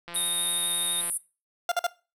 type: click train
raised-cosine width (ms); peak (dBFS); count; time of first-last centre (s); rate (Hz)
0.3; -24; 176; 0.08-1.097; 172
type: band-pass noise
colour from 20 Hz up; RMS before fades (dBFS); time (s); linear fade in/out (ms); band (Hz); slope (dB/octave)
white; -30; 0.14-1.18; 10; 9100 to 11000; 96
type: tone with vibrato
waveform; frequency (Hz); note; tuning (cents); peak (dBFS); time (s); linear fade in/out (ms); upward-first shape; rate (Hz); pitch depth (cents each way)
sine; 3700; A#7; -14; -28; 0.16-1.01; 0; sine; 12; 17
type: tone bursts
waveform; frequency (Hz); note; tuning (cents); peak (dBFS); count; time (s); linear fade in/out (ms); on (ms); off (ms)
30% pulse; 698.5; F5; 0; -20; 3; 1.69-1.867; 2; 27; 48
effects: noise-tail reverb RT60 0.3 s tail -19 dB re dry